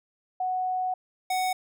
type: tone pair in turn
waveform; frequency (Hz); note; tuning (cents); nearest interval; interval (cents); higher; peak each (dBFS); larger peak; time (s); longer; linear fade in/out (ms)
sine / square; 740 / 743; F#5 / F#5; 0 / +7; unison; 7; second; -25; neither; 0.4-0.94 / 1.3-1.53; first; 5
effects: none